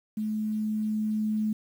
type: tone with level ramp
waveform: sine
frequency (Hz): 215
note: A3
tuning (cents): -40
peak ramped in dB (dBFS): -27 to -24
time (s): 0.17-1.53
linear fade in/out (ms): 5
effects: 9-bit